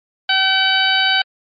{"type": "harmonic tone with a mistuned harmonic", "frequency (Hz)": 765, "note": "G5", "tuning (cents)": -42, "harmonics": [1, 2, 3, 4, 5, 6], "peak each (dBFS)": [-21, -17, -23, -17, -22, -23], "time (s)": [0.29, 1.22], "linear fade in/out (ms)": 5, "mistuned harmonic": 4, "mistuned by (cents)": -23, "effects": ["MP3 32 kbps"]}